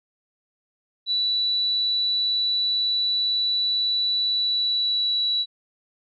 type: tone with pitch glide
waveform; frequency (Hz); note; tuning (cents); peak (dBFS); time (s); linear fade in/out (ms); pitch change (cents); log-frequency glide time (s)
sine; 3951 to 3926; B7 to B7; 0 to -11; -20; 1.06-5.46; 50; -11; 4.27-5.25
effects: none